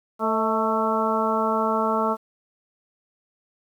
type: harmonic tone with a mistuned harmonic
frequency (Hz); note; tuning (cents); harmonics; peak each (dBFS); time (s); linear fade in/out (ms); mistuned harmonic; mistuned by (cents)
221.7; A3; +13; 1 / 2 / 3 / 4 / 5 / 6; -27 / -27 / -27 / -27 / -27 / -27; 0.19-2.17; 50; 3; -39
effects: 9-bit